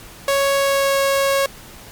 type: tone with pitch glide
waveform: sawtooth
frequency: 554.4 to 549.9 Hz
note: C#5 to C#5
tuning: 0 to -14 cents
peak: -11 dBFS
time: 0.28-1.46 s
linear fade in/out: 2 ms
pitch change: -14 cents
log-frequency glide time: 0.55-0.98 s
effects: pink hiss -40 dBFS RMS until 1.91 s + MP3 96 kbps